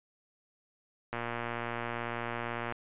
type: click train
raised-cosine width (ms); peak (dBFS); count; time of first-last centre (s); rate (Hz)
0.5; -20; 189; 1.13-2.723; 118
effects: resampled to 8000 Hz